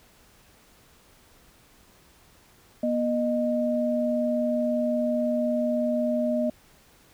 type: tone pair together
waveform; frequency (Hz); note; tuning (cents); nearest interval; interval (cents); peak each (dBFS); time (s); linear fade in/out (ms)
sine; 241 / 615.4; B3 / D#5; -42 / -19; octave + major third; 1623; -25; 2.83-6.5; 5
effects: pink hiss -57 dBFS RMS until 7.13 s